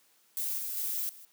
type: noise with level steps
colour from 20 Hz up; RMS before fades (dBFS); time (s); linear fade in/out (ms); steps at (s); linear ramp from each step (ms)
violet; -33 / -36 / -33 / -51; 0.37-1.25; 0; 0.58 / 0.77 / 1.09; 2
effects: white hiss -66 dBFS RMS until 1.32 s + high-pass 200 Hz 12 dB/octave